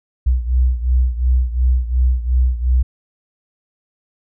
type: beating tone pair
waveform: sine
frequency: 61.74 / 64.54 Hz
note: B1 / C2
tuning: 0 / -23 cents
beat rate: 2.8 Hz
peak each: -14 / -18 dBFS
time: 0.26-2.83 s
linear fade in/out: 10 ms
effects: none